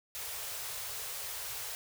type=band-stop noise; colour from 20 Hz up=white; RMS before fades=-40 dBFS; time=0.15-1.75 s; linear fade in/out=0 ms; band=140 to 400 Hz; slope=96 dB/octave; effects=none